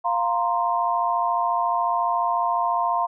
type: chord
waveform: sine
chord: F suspended fourth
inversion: none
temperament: equal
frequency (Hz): 698.5 / 932.3 / 1046.5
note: F5 / Bb5 / C6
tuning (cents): 0 / 0 / 0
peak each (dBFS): -24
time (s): 0.04-3.07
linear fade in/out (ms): 20
effects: none